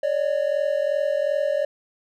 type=tone pair together; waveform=triangle; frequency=560.3 / 603 Hz; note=C#5 / D5; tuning=+18 / +46 cents; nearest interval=minor second; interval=128 cents; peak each=-21 dBFS; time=0.03-1.65 s; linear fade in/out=5 ms; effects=none